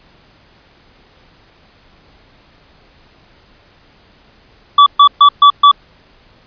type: tone bursts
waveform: square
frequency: 1149 Hz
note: D6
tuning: 38 cents flat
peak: -3 dBFS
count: 5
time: 4.78-5.715 s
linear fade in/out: 5 ms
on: 83 ms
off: 130 ms
effects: pink hiss -48 dBFS RMS until 6.46 s + resampled to 11025 Hz